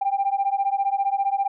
sine beating tone pair, 784 / 799 Hz, G5 / G5, 0 / +33 cents, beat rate 15 Hz, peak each -22 dBFS, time 0.01-1.48 s, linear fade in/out 10 ms, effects tanh soft clip ceiling -14 dBFS

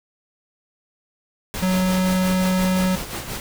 pink noise with tremolo, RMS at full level -28 dBFS, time 1.54-3.4 s, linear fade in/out 0 ms, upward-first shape sine, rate 5.7 Hz, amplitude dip 55%
square tone, 185.4 Hz, F#3, 4 cents sharp, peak -18 dBFS, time 1.62-2.96 s, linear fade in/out 10 ms
effects none

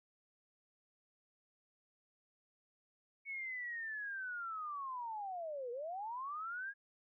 sine linear two-way sweep, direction down then up, 2228 to 465.2 to 1660 Hz, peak -40 dBFS, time 3.25-6.74 s, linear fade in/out 50 ms, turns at 5.71 s, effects none

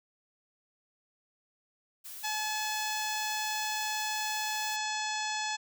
blue noise, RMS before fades -44 dBFS, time 2.04-4.77 s, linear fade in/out 20 ms
harmonic tone, 857 Hz, A5, 46 cents flat, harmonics 1 / 2 / 3 / 4 / 5 / 6 / 7 / 8 / 9, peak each -35 / -38 / -40 / -41 / -42 / -43 / -43 / -44 / -45 dBFS, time 2.23-5.57 s, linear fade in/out 20 ms
effects none

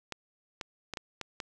clicks, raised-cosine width 0.2 ms, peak -19 dBFS, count 6, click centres 0.123 / 0.612 / 0.937 / 0.972 / 1.213 / 1.402 s, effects none

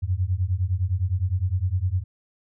sine beating tone pair, 87.31 / 97.11 Hz, F2 / G2, 0 / -16 cents, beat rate 9.8 Hz, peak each -24 dBFS, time 0.02-2.04 s, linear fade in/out 20 ms, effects none

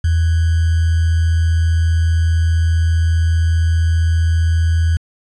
sine tone with sample-and-hold, 82.41 Hz, E2, in tune, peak -11 dBFS, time 0.04-4.97 s, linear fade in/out 5 ms, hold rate 1575 Hz, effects resampled to 22050 Hz

